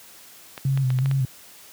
clicks, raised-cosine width 0.3 ms, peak -18 dBFS, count 6, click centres 0.578 / 0.775 / 0.904 / 0.988 / 1.059 / 1.113 s
sine tone with vibrato, 131.9 Hz, C3, 14 cents sharp, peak -18 dBFS, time 0.65-1.25 s, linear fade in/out 2 ms, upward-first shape square, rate 2.7 Hz, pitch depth 46 cents each way
effects white hiss -47 dBFS RMS until 1.72 s + high-pass 80 Hz 12 dB/octave

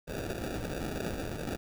white noise with sample-and-hold, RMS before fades -36 dBFS, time 0.07-1.57 s, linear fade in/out 20 ms, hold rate 1050 Hz, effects none

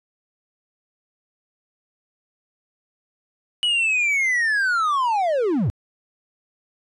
triangle linear sweep, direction down, 2960 to 83.4 Hz, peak -16 dBFS, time 3.63-5.7 s, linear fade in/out 0 ms, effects resampled to 24000 Hz

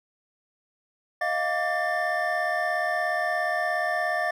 triangle tone cluster, 628 / 705 / 1162 / 1784 Hz, D#5 / F5 / D6 / A6, +16 / +16 / -19 / +23 cents, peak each -28 / -26 / -33 / -26 dBFS, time 1.21-4.31 s, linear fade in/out 5 ms, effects none

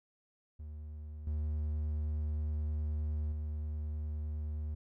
triangle tone with level steps, 75.8 Hz, D#2, 45 cents flat, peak -40 / -30 / -33 dBFS, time 0.59-4.75 s, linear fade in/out 10 ms, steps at 1.27 / 3.32 s, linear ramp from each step 2 ms, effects none

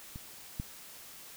clicks, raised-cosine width 5 ms, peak -30 / -22 dBFS, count 2, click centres 0.159 / 0.599 s, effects white hiss -50 dBFS RMS until 1.36 s

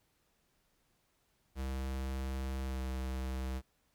square tone with pitch glide, 66.1 to 65.04 Hz, C2 to C2, +18 to -10 cents, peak -36 dBFS, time 1.55-3.62 s, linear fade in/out 50 ms, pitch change -28 cents, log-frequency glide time 2.65-2.81 s, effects pink hiss -75 dBFS RMS until 3.94 s

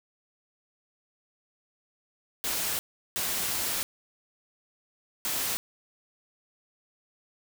white noise bursts at uneven times, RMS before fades -30 dBFS, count 3, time 2.44-2.79 / 3.16-3.83 / 5.25-5.57 s, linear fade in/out 0 ms, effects none

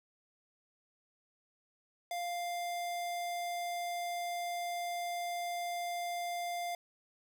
square tone, 698.5 Hz, F5, in tune, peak -36 dBFS, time 2.11-6.75 s, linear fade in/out 2 ms, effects none

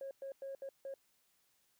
sine tone bursts at uneven times, 544 Hz, C#5, 33 cents flat, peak -40 dBFS, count 5, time 0.01-0.11 / 0.22-0.32 / 0.42-0.55 / 0.62-0.69 / 0.85-0.94 s, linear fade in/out 2 ms, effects tanh soft clip ceiling -38 dBFS + white hiss -75 dBFS RMS until 1.79 s

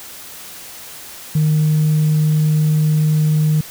sine tone, 153.9 Hz, D#3, 19 cents flat, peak -10 dBFS, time 1.35-3.61 s, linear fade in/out 5 ms, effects tanh soft clip ceiling -9 dBFS + white hiss -35 dBFS RMS until 3.7 s

